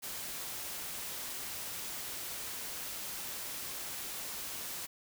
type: noise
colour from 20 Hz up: white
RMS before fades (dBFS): -41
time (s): 0.02-4.87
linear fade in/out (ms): 20
effects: none